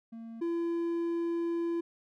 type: tone pair in turn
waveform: triangle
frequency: 228 / 338.3 Hz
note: A#3 / E4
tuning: -38 / +45 cents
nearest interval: perfect fifth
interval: 683 cents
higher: second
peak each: -39 / -27 dBFS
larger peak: second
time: 0.12-0.41 / 0.41-1.81 s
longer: second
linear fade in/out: 10 ms
effects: none